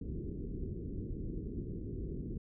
pink low-pass noise, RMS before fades -40 dBFS, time 0.01-2.38 s, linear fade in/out 5 ms, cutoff 410 Hz, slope 48 dB/octave, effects none

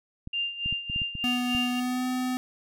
clicks, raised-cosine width 5 ms, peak -24 dBFS, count 8, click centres 0.274 / 0.66 / 0.726 / 0.899 / 0.961 / 1.018 / 1.153 / 1.55 s
sine tone with tremolo, 2795 Hz, F7, 1 cent sharp, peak -25 dBFS, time 0.33-1.8 s, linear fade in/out 5 ms, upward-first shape sine, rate 3.4 Hz, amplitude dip 75%
square tone with pitch glide, 246.9 to 253.5 Hz, B3 to B3, 0 to +45 cents, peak -27 dBFS, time 1.24-2.37 s, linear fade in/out 0 ms, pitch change +45 cents, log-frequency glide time 1.71-2.06 s
effects none

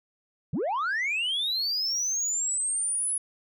sine linear sweep, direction up, 112.3 to 10390 Hz, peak -23 dBFS, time 0.53-3.18 s, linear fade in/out 5 ms, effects tanh soft clip ceiling -24 dBFS

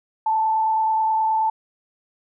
sine tone with frequency modulation, 880 Hz, A5, in tune, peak -17 dBFS, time 0.26-1.5 s, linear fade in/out 5 ms, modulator 29.4 Hz, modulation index 0.47, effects none

